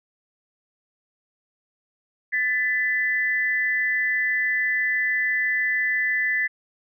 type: tone pair together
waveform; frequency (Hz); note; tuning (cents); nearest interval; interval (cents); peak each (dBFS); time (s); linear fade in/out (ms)
sine; 1753.9 / 2000; A6 / B6; -6 / +21; major second; 227; -23; 2.32-6.48; 20
effects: none

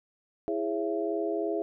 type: tone cluster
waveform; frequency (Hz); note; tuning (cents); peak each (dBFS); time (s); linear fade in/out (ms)
sine; 330.2 / 413.2 / 546 / 669; E4 / G#4 / C#5 / E5; +3 / -9 / -26 / +25; -32 / -31 / -38 / -33; 0.48-1.62; 0
effects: none

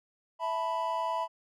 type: chord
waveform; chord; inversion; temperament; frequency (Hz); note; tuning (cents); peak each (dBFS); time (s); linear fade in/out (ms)
triangle; E suspended fourth; none; just; 659.3 / 879 / 988.9; E5 / A5 / B5; 0 / -2 / +2; -33 / -35 / -29; 0.39-1.28; 50
effects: none

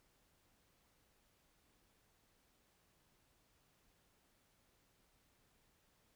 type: silence
effects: pink hiss -75 dBFS RMS until 6.15 s

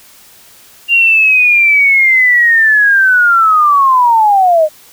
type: linear sweep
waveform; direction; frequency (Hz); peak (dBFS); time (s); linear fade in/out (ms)
sine; down; 2794 to 600; -5; 0.88-4.69; 50
effects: white hiss -41 dBFS RMS until 4.92 s

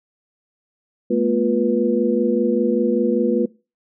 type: tone cluster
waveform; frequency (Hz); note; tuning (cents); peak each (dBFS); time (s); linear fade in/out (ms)
sine; 215.4 / 240.5 / 352.4 / 487.5; A3 / B3 / F4 / B4; -37 / -46 / +16 / -23; -21; 1.1-3.46; 10
effects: noise-tail reverb RT60 0.3 s tail -21 dB re dry

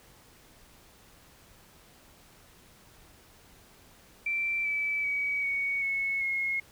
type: tone with pitch steps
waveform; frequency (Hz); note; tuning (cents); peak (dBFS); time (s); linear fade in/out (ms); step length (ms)
sine; 2344 / 2306 / 2269 / 2233 / 2197 / 2162; D7 / D7 / C#7 / C#7 / C#7 / C#7; -4 / -32 / +40 / +12 / -16 / -44; -27; 4.26-6.6; 5; 390
effects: pink hiss -57 dBFS RMS until 6.71 s

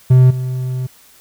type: tone with level steps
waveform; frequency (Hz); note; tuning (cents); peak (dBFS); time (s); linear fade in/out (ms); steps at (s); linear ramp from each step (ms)
triangle; 128; C3; -38; -3 / -16; 0.1-0.87; 10; 0.3; 10
effects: white hiss -47 dBFS RMS until 1.2 s

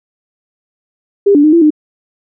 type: tone with pitch steps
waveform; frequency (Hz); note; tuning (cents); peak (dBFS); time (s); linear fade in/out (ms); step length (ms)
sine; 401.7 / 290.4 / 306.6 / 337.2 / 303.8; G4 / D4 / D#4 / E4 / D#4; +42 / -19 / -25 / +39 / -41; -4; 1.26-1.705; 10; 89
effects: none

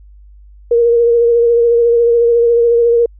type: tone with vibrato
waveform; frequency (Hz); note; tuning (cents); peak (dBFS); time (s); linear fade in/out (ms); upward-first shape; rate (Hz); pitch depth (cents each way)
sine; 469.9; A#4; +14; -7; 0.71-3.06; 5; sine; 14; 23
effects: added 50 Hz sine -37 dBFS peak until 3.19 s

